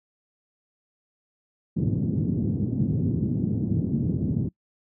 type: band-pass noise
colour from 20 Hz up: pink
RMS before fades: -25 dBFS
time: 1.76-4.49 s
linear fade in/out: 10 ms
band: 100 to 280 Hz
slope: 24 dB/octave
effects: noise-tail reverb RT60 0.1 s tail -24 dB re dry